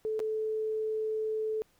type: tone with dropouts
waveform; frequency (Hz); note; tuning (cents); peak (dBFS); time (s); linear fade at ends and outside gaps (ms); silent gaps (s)
sine; 435.6; A4; -17; -29; 0.05-1.62; 0; 0.193-0.201
effects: pink hiss -68 dBFS RMS until 1.79 s